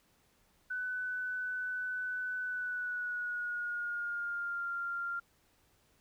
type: tone with pitch glide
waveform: sine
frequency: 1499 to 1390.6 Hz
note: F#6 to F6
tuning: +22 to -8 cents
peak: -34 dBFS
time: 0.7-5.2 s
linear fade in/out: 10 ms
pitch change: -130 cents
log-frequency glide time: 2.42-4.69 s
effects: pink hiss -70 dBFS RMS until 6 s